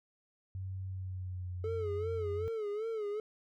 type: tone with pitch glide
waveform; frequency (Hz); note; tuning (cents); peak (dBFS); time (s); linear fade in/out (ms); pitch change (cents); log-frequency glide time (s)
sine; 94.6 to 90.07; F#2 to F#2; +39 to -46; -37; 0.55-2.48; 0; -85; 0.87-1.55
type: tone with vibrato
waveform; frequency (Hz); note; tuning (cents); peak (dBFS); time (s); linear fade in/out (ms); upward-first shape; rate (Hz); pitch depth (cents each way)
triangle; 431.2; A4; -35; -32; 1.64-3.2; 2; sine; 2.6; 98
effects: none